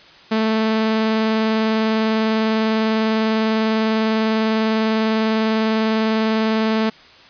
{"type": "tone with vibrato", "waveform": "sawtooth", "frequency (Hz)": 220, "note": "A3", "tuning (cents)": 0, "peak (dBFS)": -12, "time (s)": [0.31, 6.9], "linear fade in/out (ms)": 10, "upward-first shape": "triangle", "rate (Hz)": 20, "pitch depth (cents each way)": 23, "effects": ["white hiss -45 dBFS RMS until 7.29 s", "resampled to 11025 Hz"]}